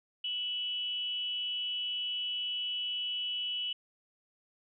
sine tone with frequency modulation, 2960 Hz, F#7, in tune, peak -32 dBFS, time 0.24-3.73 s, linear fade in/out 5 ms, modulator 318 Hz, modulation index 0.36, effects none

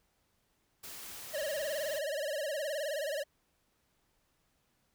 white noise, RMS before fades -46 dBFS, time 0.83-1.99 s, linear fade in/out 10 ms
square tone with vibrato, 591 Hz, D5, 11 cents sharp, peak -34 dBFS, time 1.33-3.24 s, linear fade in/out 20 ms, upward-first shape sine, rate 19 Hz, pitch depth 130 cents each way
effects pink hiss -75 dBFS RMS until 4.94 s

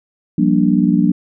sine chord, G minor seventh, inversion third, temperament just, 176.4 / 196 / 235.2 / 294 Hz, F3 / G3 / Bb3 / D4, +18 / 0 / +16 / +2 cents, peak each -16 dBFS, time 0.38-1.12 s, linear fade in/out 5 ms, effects none

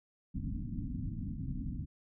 pink low-pass noise, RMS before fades -38 dBFS, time 0.34-1.86 s, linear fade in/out 20 ms, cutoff 290 Hz, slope 96 dB/octave, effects none

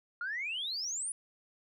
sine exponential sweep, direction up, 1380 to 9956 Hz, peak -33 dBFS, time 0.21-1.12 s, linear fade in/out 2 ms, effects tanh soft clip ceiling -29 dBFS

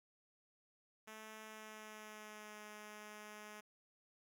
5% pulse tone with pitch glide, 217.6 to 211.2 Hz, A3 to G#3, -19 to +29 cents, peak -40 dBFS, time 1.07-3.61 s, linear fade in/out 10 ms, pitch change -52 cents, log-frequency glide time 1.45-2.62 s, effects none

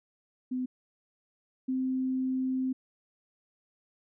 sine tone pair in turn, 254.2 / 259.7 Hz, C4 / C4, -50 / -13 cents, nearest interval unison, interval 37 cents, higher second, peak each -29 / -27 dBFS, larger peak second, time 0.51-0.66 / 1.68-2.73 s, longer second, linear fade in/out 10 ms, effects none

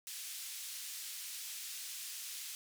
white band-pass noise, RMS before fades -45 dBFS, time 0.07-2.55 s, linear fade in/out 0 ms, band 2600 to 12000 Hz, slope 12 dB/octave, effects none

